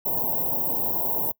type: band-stop noise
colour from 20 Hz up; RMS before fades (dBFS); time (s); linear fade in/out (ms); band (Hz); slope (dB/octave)
white; -25; 0.05-1.32; 10; 1000 to 13000; 96
effects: noise-tail reverb RT60 0.1 s tail -24 dB re dry + high-pass 100 Hz 12 dB/octave